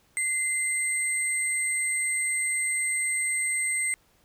sine tone pair together, 2072 / 8288 Hz, C7 / C9, -17 / -17 cents, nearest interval 2 octaves, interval 2400 cents, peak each -26 dBFS, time 0.17-3.94 s, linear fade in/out 0 ms, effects tanh soft clip ceiling -19 dBFS + pink hiss -64 dBFS RMS until 4.24 s

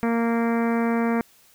harmonic tone, 231.7 Hz, A#3, 10 cents flat, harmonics 1 / 2 / 3 / 4 / 5 / 6 / 7 / 8 / 9 / 10, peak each -21 / -27 / -31 / -33 / -35 / -37 / -38 / -39 / -40 / -41 dBFS, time 0.03-1.21 s, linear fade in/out 0 ms, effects white hiss -56 dBFS RMS until 1.54 s

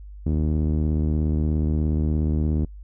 sawtooth tone with low-pass filter, 76.9 Hz, D#2, 20 cents flat, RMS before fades -22 dBFS, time 0.26-2.65 s, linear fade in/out 5 ms, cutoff 290 Hz, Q 1.5, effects noise-tail reverb RT60 0.1 s tail -25 dB re dry + added 50 Hz sine -37 dBFS peak until 2.83 s

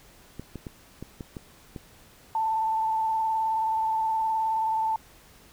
clicks, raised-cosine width 3 ms, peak -23 dBFS, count 7, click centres 0.396 / 0.557 / 0.668 / 1.026 / 1.208 / 1.368 / 1.762 s
sine tone with vibrato, 885 Hz, A5, 10 cents sharp, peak -23 dBFS, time 2.35-4.96 s, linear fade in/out 2 ms, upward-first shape sine, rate 19 Hz, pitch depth 24 cents each way
effects pink hiss -54 dBFS RMS until 5.52 s

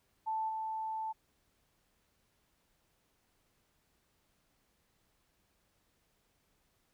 sine tone with level steps, 880 Hz, A5, in tune, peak -32 / -35 dBFS, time 0.26-1.13 s, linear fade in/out 20 ms, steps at 0.48 s, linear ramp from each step 20 ms, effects pink hiss -75 dBFS RMS until 6.93 s

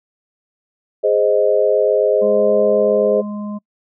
sine chord, Ab major, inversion none, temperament equal, 415.3 / 523.3 / 622.3 Hz, Ab4 / C5 / Eb5, 0 / 0 / 0 cents, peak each -16 dBFS, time 1.03-3.22 s, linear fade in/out 20 ms
harmonic tone, 207.7 Hz, G#3, in tune, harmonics 1 / 3 / 5, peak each -23 / -35 / -37 dBFS, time 2.21-3.59 s, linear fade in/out 20 ms
effects noise-tail reverb RT60 0.1 s tail -26 dB re dry

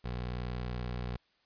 20% pulse tone, 61 Hz, B1, 21 cents flat, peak -30 dBFS, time 0.04-1.17 s, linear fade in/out 10 ms, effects white hiss -71 dBFS RMS until 1.45 s + resampled to 11025 Hz

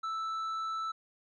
triangle tone with tanh clipping, 1318 Hz, E6, 1 cent flat, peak -34 dBFS, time 0.03-0.92 s, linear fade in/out 10 ms, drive 10 dB, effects none

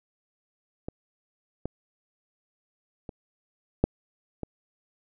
clicks, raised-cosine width 2 ms, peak -20 / -17 / -24 / -6 / -19 dBFS, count 5, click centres 0.885 / 1.656 / 3.092 / 3.84 / 4.433 s, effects none

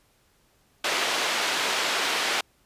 white band-pass noise, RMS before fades -26 dBFS, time 0.84-2.41 s, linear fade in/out 5 ms, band 370 to 3600 Hz, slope 12 dB/octave, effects pink hiss -64 dBFS RMS until 2.65 s + resampled to 32000 Hz

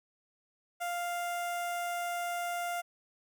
sawtooth tone with notch filter, 698.5 Hz, F5, in tune, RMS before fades -35 dBFS, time 0.8-2.82 s, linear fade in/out 20 ms, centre 4300 Hz, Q 1.3, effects none

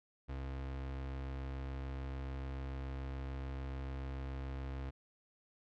35% pulse tone, 66.9 Hz, C2, 39 cents sharp, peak -38 dBFS, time 0.28-4.91 s, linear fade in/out 20 ms, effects low-pass 3000 Hz 12 dB/octave

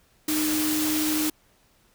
sine tone in noise, 307.6 Hz, D#4, 20 cents flat, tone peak -24 dBFS, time 0.28-1.3 s, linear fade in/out 5 ms, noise white, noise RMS -28 dBFS, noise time 0.28-1.3 s, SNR +1 dB, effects pink hiss -62 dBFS RMS until 1.94 s

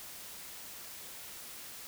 silence, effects white hiss -47 dBFS RMS until 1.87 s

